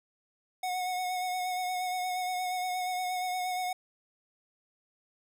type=tone with vibrato; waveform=square; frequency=732 Hz; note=F#5; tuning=19 cents flat; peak=-31 dBFS; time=0.63-3.73 s; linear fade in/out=5 ms; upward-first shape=sine; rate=8.5 Hz; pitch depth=23 cents each way; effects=none